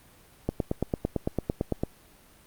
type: click train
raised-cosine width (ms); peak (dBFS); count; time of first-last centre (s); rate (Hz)
2; -12; 13; 0.49-1.835; 8.92
effects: pink hiss -56 dBFS RMS until 2.46 s + Opus 32 kbps